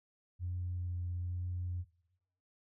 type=tone with vibrato; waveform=sine; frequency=88.9 Hz; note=F2; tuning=31 cents sharp; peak=-34 dBFS; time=0.39-1.85 s; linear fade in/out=50 ms; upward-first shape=sine; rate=1.1 Hz; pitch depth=12 cents each way; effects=noise-tail reverb RT60 0.9 s tail -18 dB re dry + tanh soft clip ceiling -30 dBFS